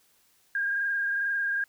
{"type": "tone with frequency modulation", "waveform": "sine", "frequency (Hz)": 1614, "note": "G#6", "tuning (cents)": -50, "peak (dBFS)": -25, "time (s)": [0.55, 1.64], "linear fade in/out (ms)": 2, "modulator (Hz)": 22.3, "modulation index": 1.2, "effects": ["white hiss -65 dBFS RMS until 1.68 s"]}